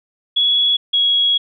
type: tone pair in turn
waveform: sine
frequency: 3368 / 3325 Hz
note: G#7 / G#7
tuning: +24 / +1 cents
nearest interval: unison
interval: 23 cents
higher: first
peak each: -12 dBFS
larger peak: neither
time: 0.36-0.77 / 0.93-1.38 s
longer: second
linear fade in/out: 10 ms
effects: none